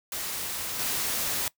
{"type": "noise with level steps", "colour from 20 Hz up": "white", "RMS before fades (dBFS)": [-33, -29], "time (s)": [0.12, 1.48], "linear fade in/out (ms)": 2, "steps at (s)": 0.79, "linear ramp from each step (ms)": 2, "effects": ["noise-tail reverb RT60 0.1 s tail -20 dB re dry"]}